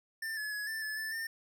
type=tone with pitch steps; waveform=square; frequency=1788 / 1709 / 1686 / 1773 / 1726 / 1756 / 1807 Hz; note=A6 / G#6 / G#6 / A6 / A6 / A6 / A6; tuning=+27 / +49 / +26 / +13 / -34 / -4 / +46 cents; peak=-36 dBFS; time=0.22-1.27 s; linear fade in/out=5 ms; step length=150 ms; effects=none